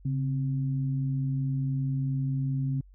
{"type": "tone pair together", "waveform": "sine", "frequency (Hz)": [137.2, 261.9], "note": ["C#3", "C4"], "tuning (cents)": [-17, 2], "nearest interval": "major seventh", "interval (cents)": 1119, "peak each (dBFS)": [-26, -35], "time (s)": [0.05, 2.81], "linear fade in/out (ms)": 5, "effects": ["added 47 Hz sine -50 dBFS peak until 2.94 s"]}